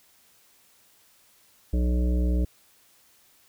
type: harmonic tone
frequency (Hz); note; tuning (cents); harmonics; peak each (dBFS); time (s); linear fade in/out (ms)
61; B1; -21; 1 / 3 / 5 / 7 / 9 / 10; -21 / -31 / -33 / -39 / -41 / -45; 1.73-2.45; 5
effects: white hiss -60 dBFS RMS until 3.48 s